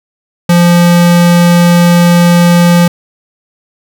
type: tone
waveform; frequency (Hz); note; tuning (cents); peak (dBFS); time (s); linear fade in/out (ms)
square; 173.5; F3; -11; -4; 0.49-2.88; 5
effects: none